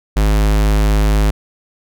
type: tone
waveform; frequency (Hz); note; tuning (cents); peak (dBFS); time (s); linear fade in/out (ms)
square; 52.1; G#1; +6; -11; 0.16-1.31; 10
effects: none